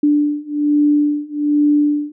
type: beating tone pair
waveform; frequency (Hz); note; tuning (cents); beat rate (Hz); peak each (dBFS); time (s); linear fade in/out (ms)
sine; 293.7 / 294.9; D4 / D4; 0 / +7; 1.2; -16 / -15; 0.03-2.12; 5
effects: none